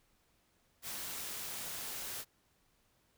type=noise with amplitude modulation; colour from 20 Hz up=white; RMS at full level=-41 dBFS; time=0.82-2.25 s; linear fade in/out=50 ms; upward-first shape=sine; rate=244 Hz; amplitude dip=25%; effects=pink hiss -73 dBFS RMS until 3.17 s